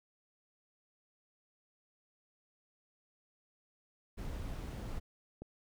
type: noise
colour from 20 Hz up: brown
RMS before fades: -41 dBFS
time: 4.17-5 s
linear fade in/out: 20 ms
type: click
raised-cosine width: 2 ms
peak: -32 dBFS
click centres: 5.42 s
effects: none